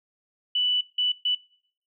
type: tone bursts at uneven times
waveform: sine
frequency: 2972 Hz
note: F#7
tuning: 7 cents sharp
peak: -21 dBFS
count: 3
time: 0.55-0.81 / 0.98-1.12 / 1.25-1.35 s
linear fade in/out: 5 ms
effects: noise-tail reverb RT60 0.6 s tail -23 dB re dry